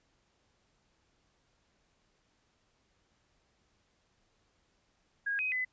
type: tone with pitch steps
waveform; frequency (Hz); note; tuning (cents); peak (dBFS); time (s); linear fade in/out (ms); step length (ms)
sine; 1636 / 2519 / 2014; G#6 / D#7 / B6; -26 / +21 / +33; -30; 5.26-5.65; 10; 130
effects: pink hiss -73 dBFS RMS until 5.72 s + resampled to 16000 Hz